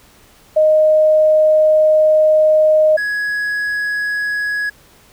sine / triangle tone pair in turn, 620 / 1673 Hz, D#5 / G#6, -6 / +12 cents, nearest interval octave + perfect fourth, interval 1718 cents, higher second, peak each -8 / -15 dBFS, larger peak first, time 0.56-2.97 / 2.97-4.7 s, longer first, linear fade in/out 10 ms, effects pink hiss -48 dBFS RMS until 5.12 s

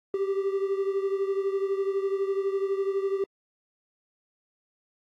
triangle beating tone pair, 389.1 / 401.1 Hz, G4 / G4, -13 / +40 cents, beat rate 12 Hz, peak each -24 / -29 dBFS, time 0.14-3.24 s, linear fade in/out 2 ms, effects AAC 64 kbps

